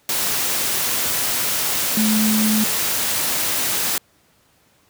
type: tone in noise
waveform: sine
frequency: 216 Hz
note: A3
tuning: 32 cents flat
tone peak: -16 dBFS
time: 1.97-2.64 s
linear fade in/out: 2 ms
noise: white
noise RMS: -21 dBFS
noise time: 0.09-3.98 s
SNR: +2 dB
effects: pink hiss -58 dBFS RMS until 4.89 s + high-pass 80 Hz 12 dB/octave